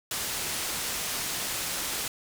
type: low-pass noise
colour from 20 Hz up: white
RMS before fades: -32 dBFS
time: 0.11-2.08 s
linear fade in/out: 2 ms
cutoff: 11000 Hz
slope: 12 dB/octave
effects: none